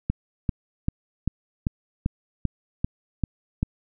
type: click train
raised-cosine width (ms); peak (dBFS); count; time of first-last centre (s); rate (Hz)
5; -10; 10; 0.1-3.629; 2.55
effects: none